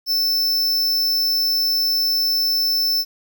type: tone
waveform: square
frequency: 5300 Hz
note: E8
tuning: 9 cents sharp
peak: -17 dBFS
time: 0.06-3.05 s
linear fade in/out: 50 ms
effects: 9-bit